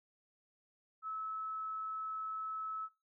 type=tone; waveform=sine; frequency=1299 Hz; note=E6; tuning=26 cents flat; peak=-38 dBFS; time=1.02-2.89 s; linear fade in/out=50 ms; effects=noise-tail reverb RT60 0.3 s tail -18 dB re dry